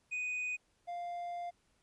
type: tone pair in turn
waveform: triangle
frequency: 2489 / 698.5 Hz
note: D#7 / F5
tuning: 0 / 0 cents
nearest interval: octave + minor seventh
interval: 2200 cents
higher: first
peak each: -33 / -36 dBFS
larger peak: first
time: 0.11-0.57 / 0.87-1.51 s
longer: second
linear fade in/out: 20 ms
effects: pink hiss -74 dBFS RMS until 1.82 s + resampled to 24000 Hz